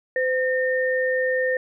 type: tone pair together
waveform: sine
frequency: 512 / 1824.6 Hz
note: C5 / A#6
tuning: -38 / -38 cents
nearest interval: octave + minor seventh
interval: 2200 cents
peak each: -21 / -24 dBFS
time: 0.16-1.57 s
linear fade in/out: 2 ms
effects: none